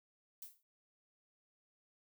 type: noise with exponential decay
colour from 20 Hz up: violet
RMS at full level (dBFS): -45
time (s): 0.42-0.63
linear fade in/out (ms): 2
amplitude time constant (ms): 44
effects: none